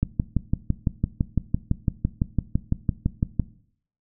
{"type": "click train", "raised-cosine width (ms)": 5, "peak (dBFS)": -8, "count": 21, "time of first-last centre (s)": [0.03, 3.397], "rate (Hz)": 5.94, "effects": ["noise-tail reverb RT60 0.6 s tail -18 dB re dry"]}